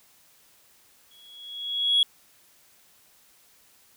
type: tone with exponential growth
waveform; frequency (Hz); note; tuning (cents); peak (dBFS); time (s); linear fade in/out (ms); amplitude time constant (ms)
sine; 3338; G#7; +8; -14; 1.11-2.03; 2; 200
effects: tanh soft clip ceiling -14 dBFS + white hiss -59 dBFS RMS until 3.96 s